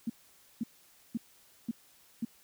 sine tone bursts, 230 Hz, A#3, 23 cents flat, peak -29 dBFS, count 5, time 0.07-2.25 s, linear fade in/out 5 ms, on 28 ms, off 510 ms, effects white hiss -62 dBFS RMS until 2.43 s

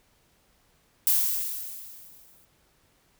violet noise with exponential decay, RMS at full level -20 dBFS, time 1.07-2.45 s, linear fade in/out 0 ms, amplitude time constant 300 ms, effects pink hiss -65 dBFS RMS until 3.19 s

